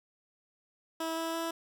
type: tone with pitch steps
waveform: 15% pulse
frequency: 325.2 / 327.8 / 330.5 Hz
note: E4 / E4 / E4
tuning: -23 / -10 / +5 cents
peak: -26 dBFS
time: 1-1.51 s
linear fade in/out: 5 ms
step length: 170 ms
effects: none